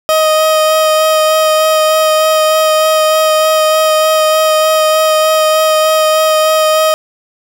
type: tone with vibrato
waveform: 30% pulse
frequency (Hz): 626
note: D#5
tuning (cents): +10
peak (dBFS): -5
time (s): 0.09-6.94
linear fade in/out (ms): 0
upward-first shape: sine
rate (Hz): 3.3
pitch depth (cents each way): 11
effects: none